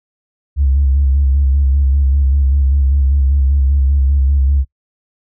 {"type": "tone with vibrato", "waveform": "sine", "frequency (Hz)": 68.7, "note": "C#2", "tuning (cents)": -15, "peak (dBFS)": -8, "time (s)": [0.56, 4.65], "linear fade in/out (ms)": 50, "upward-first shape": "square", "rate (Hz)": 5.1, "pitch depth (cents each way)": 45, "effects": ["noise-tail reverb RT60 0.1 s tail -24 dB re dry", "tanh soft clip ceiling -5 dBFS"]}